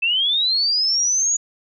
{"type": "linear sweep", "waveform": "sine", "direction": "up", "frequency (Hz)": [2605, 6800], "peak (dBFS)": -16, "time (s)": [0.02, 1.37], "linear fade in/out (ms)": 10, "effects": []}